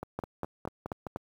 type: two click trains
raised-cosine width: 1 ms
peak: -19 / -22 dBFS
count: 5 / 6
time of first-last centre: 0.19-1.161 / 0.03-1.067 s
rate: 4.12 / 4.82 Hz
effects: high-pass 60 Hz 12 dB/octave + 9-bit

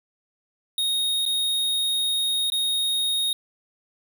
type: tone with dropouts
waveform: square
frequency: 3729 Hz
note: A#7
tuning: in tune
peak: -22 dBFS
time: 0.78-3.33 s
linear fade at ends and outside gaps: 2 ms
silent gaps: 1.254-1.261 / 2.501-2.52 s
effects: none

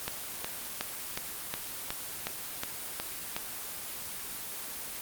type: click train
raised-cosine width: 0.2 ms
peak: -14 dBFS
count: 10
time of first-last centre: 0.08-3.365 s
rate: 2.74 Hz
effects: white hiss -39 dBFS RMS until 5.01 s + Opus 24 kbps

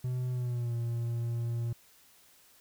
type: tone with pitch glide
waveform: triangle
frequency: 125.9 to 117.47 Hz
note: B2 to A#2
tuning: +34 to +14 cents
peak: -28 dBFS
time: 0.04-1.73 s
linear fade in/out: 5 ms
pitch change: -120 cents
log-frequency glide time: 0.31-0.75 s
effects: white hiss -61 dBFS RMS until 2.6 s

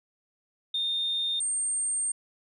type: tone pair in turn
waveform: sine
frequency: 3643 / 8665 Hz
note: A#7 / C#9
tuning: -41 / -40 cents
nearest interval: octave + minor third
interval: 1501 cents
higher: second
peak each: -25 dBFS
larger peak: neither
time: 0.74-1.4 / 1.4-2.12 s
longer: second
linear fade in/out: 5 ms
effects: tanh soft clip ceiling -21 dBFS

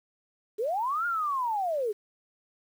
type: linear two-way sweep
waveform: sine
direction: up then down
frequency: 392 to 1434 to 392 Hz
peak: -26 dBFS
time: 0.58-1.93 s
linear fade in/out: 20 ms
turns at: 1.06 s
effects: 9-bit

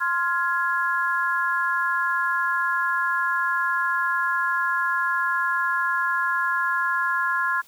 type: chord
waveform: sine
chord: F minor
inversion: second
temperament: just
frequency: 1047.7 / 1396.9 / 1676.3 Hz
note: C6 / F6 / Ab6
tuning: +2 / 0 / +16 cents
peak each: -25 dBFS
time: 0-7.62 s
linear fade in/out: 20 ms
effects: white hiss -54 dBFS RMS until 7.67 s

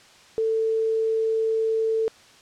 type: tone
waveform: sine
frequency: 445.1 Hz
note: A4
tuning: 20 cents sharp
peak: -20 dBFS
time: 0.38-2.08 s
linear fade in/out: 0 ms
effects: white hiss -51 dBFS RMS until 2.41 s + low-pass 6000 Hz 12 dB/octave

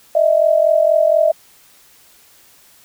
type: tone pair together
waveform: sine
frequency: 615.1 / 659.3 Hz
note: D#5 / E5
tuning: -20 / 0 cents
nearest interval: minor second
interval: 120 cents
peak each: -13 dBFS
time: 0.15-1.32 s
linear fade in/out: 5 ms
effects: white hiss -49 dBFS RMS until 2.84 s

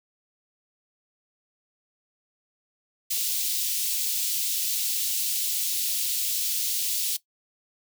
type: high-pass noise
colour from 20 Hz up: white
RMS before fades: -27 dBFS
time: 3.1-7.17 s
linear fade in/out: 10 ms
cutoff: 3000 Hz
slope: 24 dB/octave
effects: noise-tail reverb RT60 0.1 s tail -17 dB re dry

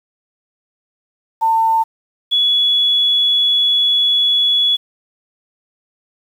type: tone pair in turn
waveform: sine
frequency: 898 / 3390 Hz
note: A5 / G#7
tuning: +35 / +35 cents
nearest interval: octave + major seventh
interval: 2300 cents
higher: second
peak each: -11 dBFS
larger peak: neither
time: 1.41-1.84 / 2.31-4.77 s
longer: second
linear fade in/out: 20 ms
effects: 7-bit

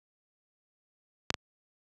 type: clicks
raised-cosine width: 0.2 ms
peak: -7 / -13 dBFS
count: 2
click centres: 1.304 / 1.342 s
effects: high-pass 80 Hz 12 dB/octave

